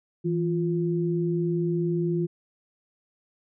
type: tone pair together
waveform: sine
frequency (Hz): 164.81 / 349.2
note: E3 / F4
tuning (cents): 0 / 0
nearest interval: octave + minor second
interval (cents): 1300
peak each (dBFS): -25 / -26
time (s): 0.24-2.27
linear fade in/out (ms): 20
effects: none